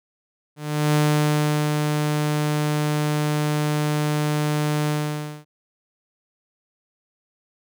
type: tone with ADSR envelope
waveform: sawtooth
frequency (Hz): 150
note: D3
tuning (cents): +37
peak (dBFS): -12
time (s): 0.56-5.45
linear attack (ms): 380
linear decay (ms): 760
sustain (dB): -4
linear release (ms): 560
effects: none